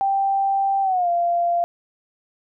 sine tone with pitch glide, 785 to 691.3 Hz, G5 to F5, +2 to -18 cents, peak -17 dBFS, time 0.01-1.64 s, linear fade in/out 0 ms, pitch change -220 cents, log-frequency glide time 0.82-1.09 s, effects none

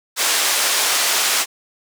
white band-pass noise, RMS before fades -18 dBFS, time 0.16-1.46 s, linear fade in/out 50 ms, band 520 to 8300 Hz, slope 12 dB/octave, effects none

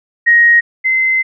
sine tone pair in turn, 1879 / 2062 Hz, A#6 / C7, +13 / -26 cents, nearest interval major second, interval 161 cents, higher second, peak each -5 / -10 dBFS, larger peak first, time 0.26-0.61 / 0.84-1.23 s, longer second, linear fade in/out 20 ms, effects none

